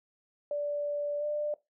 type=tone with pitch glide; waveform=sine; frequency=583 to 594.6 Hz; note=D5 to D5; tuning=-13 to +21 cents; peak=-29 dBFS; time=0.51-1.54 s; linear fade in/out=2 ms; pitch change=+34 cents; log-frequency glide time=1.19-1.24 s; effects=noise-tail reverb RT60 0.2 s tail -19 dB re dry